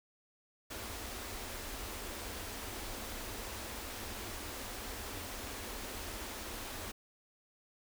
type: band-stop noise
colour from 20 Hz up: pink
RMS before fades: -43 dBFS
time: 0.7-6.92 s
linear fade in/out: 10 ms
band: 110 to 200 Hz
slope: 96 dB/octave
effects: none

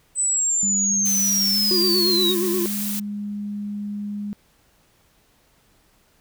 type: linear sweep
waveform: sine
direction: down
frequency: 8100 to 3704 Hz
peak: -18 dBFS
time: 0.15-2.35 s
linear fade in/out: 50 ms
type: tone with pitch glide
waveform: sine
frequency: 198.7 to 205.6 Hz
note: G3 to G#3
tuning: +24 to -17 cents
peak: -26 dBFS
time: 0.63-4.33 s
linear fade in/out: 0 ms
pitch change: +59 cents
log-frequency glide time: 1.52-1.57 s
type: noise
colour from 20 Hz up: blue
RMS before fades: -28 dBFS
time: 1.05-3 s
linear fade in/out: 10 ms
type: tone with vibrato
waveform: triangle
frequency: 356.3 Hz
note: F4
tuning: 35 cents sharp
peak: -19 dBFS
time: 1.71-2.66 s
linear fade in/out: 0 ms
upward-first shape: sine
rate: 8.5 Hz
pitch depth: 75 cents each way
effects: pink hiss -60 dBFS RMS until 6.2 s

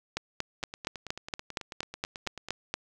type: two click trains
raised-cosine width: 0.2 ms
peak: -22 / -13 dBFS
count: 18 / 12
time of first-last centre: 0.63-2.486 / 0.17-2.74 s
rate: 9.16 / 4.28 Hz
effects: none

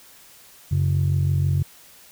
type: tone pair together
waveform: sine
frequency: 92.37 / 138.59 Hz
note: F#2 / C#3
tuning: -2 / 0 cents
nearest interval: perfect fifth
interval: 702 cents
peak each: -19 dBFS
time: 0.71-1.63 s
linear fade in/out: 10 ms
effects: tanh soft clip ceiling -13 dBFS + white hiss -49 dBFS RMS until 2.11 s

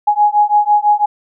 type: beating tone pair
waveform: sine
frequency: 830.6 / 836.6 Hz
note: G#5 / G#5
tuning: 0 / +12 cents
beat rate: 6 Hz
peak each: -12 dBFS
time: 0.07-1.06 s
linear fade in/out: 10 ms
effects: none

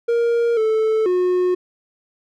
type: tone with pitch steps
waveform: triangle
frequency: 468.8 / 438.7 / 362.5 Hz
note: A#4 / A4 / F#4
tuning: +10 / -5 / -35 cents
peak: -13 dBFS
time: 0.08-1.55 s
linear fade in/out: 10 ms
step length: 490 ms
effects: none

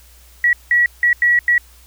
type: tone bursts at uneven times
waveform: sine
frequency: 1928 Hz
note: B6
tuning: 42 cents flat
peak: -10 dBFS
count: 5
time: 0.44-0.53 / 0.71-0.86 / 1.03-1.13 / 1.22-1.39 / 1.48-1.58 s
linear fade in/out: 2 ms
effects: added 60 Hz sine -45 dBFS peak until 1.86 s + white hiss -49 dBFS RMS until 1.86 s

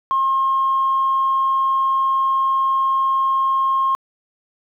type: tone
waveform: sine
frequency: 1071 Hz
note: C6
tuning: 40 cents sharp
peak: -14 dBFS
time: 0.11-3.95 s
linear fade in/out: 0 ms
effects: tanh soft clip ceiling -10 dBFS + 9-bit

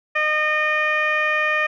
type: tone with low-pass filter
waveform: 15% pulse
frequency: 611 Hz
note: D#5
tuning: 32 cents flat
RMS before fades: -20 dBFS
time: 0.15-1.67 s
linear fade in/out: 10 ms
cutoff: 2200 Hz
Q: 3.9
effects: none

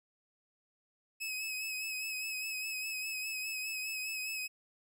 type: tone with vibrato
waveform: sawtooth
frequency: 2561 Hz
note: D#7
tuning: 49 cents sharp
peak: -33 dBFS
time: 1.2-4.48 s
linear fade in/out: 20 ms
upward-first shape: sine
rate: 4.9 Hz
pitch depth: 35 cents each way
effects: none

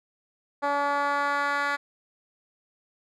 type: tone with band-pass filter sweep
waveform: 10% pulse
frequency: 285.5 Hz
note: D4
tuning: 49 cents flat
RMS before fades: -26 dBFS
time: 0.62-1.77 s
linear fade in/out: 20 ms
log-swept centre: 810 to 1700 Hz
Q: 1.3
effects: none

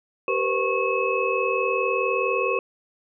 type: tone cluster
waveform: sine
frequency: 388.7 / 473.2 / 513 / 1097 / 2582 Hz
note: G4 / A#4 / C5 / C#6 / E7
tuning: -15 / +26 / -34 / -18 / -37 cents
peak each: -27 dBFS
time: 0.28-2.59 s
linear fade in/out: 2 ms
effects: none

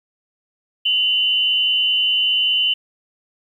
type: tone pair together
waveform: sine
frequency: 2794 / 3015 Hz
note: F7 / F#7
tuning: 0 / +32 cents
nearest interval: minor second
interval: 132 cents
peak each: -20 / -16 dBFS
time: 0.85-2.74 s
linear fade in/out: 10 ms
effects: 9-bit

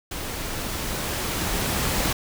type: noise with level ramp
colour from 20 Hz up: pink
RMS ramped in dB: -32 to -23 dBFS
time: 0.11-2.13 s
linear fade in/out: 5 ms
effects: none

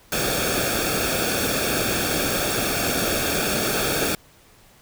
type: noise with comb filter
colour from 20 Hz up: pink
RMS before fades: -23 dBFS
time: 0.12-4.15 s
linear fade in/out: 2 ms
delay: 1 ms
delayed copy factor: -0.75
effects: pink hiss -53 dBFS RMS until 4.81 s

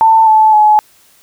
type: tone with pitch steps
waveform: sine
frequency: 891 / 870.1 / 849.8 Hz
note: A5 / A5 / G#5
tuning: +22 / -20 / +40 cents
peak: -4 dBFS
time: 0.01-0.79 s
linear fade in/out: 0 ms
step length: 260 ms
effects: white hiss -48 dBFS RMS until 1.22 s

